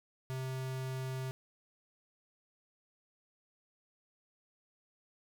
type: tone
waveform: square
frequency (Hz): 130.81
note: C3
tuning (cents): 0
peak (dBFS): -37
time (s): 0.3-1.31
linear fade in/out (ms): 0
effects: none